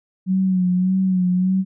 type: tone with vibrato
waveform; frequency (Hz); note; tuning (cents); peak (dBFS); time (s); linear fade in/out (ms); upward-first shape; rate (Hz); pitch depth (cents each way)
sine; 185; F#3; 0; -15; 0.26-1.65; 50; sine; 1.7; 45
effects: none